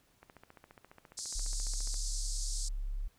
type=click train; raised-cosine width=0.5 ms; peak=-37 dBFS; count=26; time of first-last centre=0.23-1.942 s; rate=14.6 Hz
type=band-pass noise; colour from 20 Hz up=white; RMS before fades=-41 dBFS; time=1.17-2.69 s; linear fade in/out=10 ms; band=4400 to 8800 Hz; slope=48 dB/octave
type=tone; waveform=sine; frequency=34.65 Hz; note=C#1; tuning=in tune; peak=-33 dBFS; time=1.35-3.08 s; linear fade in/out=10 ms
effects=pink hiss -69 dBFS RMS until 3.18 s